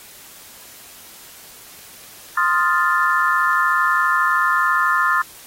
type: click train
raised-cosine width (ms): 0.2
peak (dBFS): -27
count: 10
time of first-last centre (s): 1.79-4.029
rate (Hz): 4.02
type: chord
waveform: sine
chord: F dominant seventh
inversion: second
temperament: equal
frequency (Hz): 1046.5 / 1244.5 / 1396.9 / 1760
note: C6 / Eb6 / F6 / A6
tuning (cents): 0 / 0 / 0 / 0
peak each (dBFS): -20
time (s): 2.37-5.22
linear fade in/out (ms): 5
effects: white hiss -42 dBFS RMS until 5.46 s + AAC 48 kbps